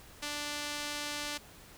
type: tone with band-pass filter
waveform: sawtooth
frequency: 293.7 Hz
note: D4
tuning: in tune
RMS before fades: -38 dBFS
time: 0.22-1.38 s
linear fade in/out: 10 ms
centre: 4800 Hz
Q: 0.65
effects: pink hiss -54 dBFS RMS until 1.77 s